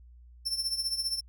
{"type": "tone with tremolo", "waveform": "40% pulse", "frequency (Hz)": 5370, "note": "E8", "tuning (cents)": 31, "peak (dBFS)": -25, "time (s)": [0.45, 1.21], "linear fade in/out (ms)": 20, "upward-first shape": "triangle", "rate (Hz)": 15, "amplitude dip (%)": 80, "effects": ["added 60 Hz sine -50 dBFS peak until 1.28 s"]}